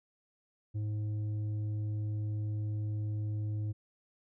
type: tone with tanh clipping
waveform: sine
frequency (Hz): 105.8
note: G#2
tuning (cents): +33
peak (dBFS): -33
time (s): 0.74-3.73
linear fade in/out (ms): 20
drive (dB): 6
effects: none